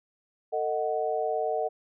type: chord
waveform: sine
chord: D# diminished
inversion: second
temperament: equal with one note detuned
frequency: 450 / 622.3 / 740 Hz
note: A4 / D#5 / F#5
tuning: +39 / 0 / 0 cents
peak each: -30 dBFS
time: 0.52-1.69 s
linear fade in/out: 20 ms
effects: none